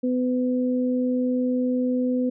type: tone pair together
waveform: sine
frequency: 251.3 / 502.6 Hz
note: B3 / B4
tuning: +30 / +30 cents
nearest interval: octave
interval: 1200 cents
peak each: -21 / -27 dBFS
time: 0.03-2.3 s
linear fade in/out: 10 ms
effects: none